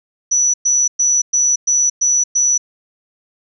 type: tone bursts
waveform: sine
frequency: 5920 Hz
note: F#8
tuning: in tune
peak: -11 dBFS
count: 7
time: 0.31-2.58 s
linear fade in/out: 10 ms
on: 230 ms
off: 110 ms
effects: none